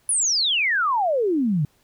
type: exponential sweep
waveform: sine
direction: down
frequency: 10440 to 138.59 Hz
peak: -18 dBFS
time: 0.09-1.65 s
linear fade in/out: 2 ms
effects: pink hiss -62 dBFS RMS until 1.83 s